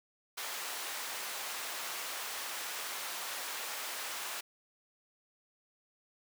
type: high-pass noise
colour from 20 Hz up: pink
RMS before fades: -40 dBFS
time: 0.37-4.41 s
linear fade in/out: 10 ms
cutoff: 860 Hz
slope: 12 dB/octave
effects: none